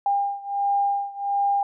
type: beating tone pair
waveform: sine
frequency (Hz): 802 / 803.4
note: G5 / G5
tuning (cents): +39 / +42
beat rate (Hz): 1.4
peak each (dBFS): -23 / -25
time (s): 0.06-1.63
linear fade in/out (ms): 2
effects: none